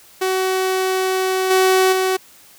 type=tone with level steps; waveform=sawtooth; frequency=376 Hz; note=F#4; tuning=28 cents sharp; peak=-13 / -8 / -12 dBFS; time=0.21-2.17 s; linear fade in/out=10 ms; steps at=1.5 / 1.92 s; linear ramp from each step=10 ms; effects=white hiss -47 dBFS RMS until 2.58 s